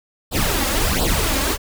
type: noise with flanger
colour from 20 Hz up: pink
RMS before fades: -19 dBFS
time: 0.31-1.58 s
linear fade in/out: 50 ms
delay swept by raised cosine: 0.23 to 3.73 ms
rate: 1.4 Hz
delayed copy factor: +0.8
effects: none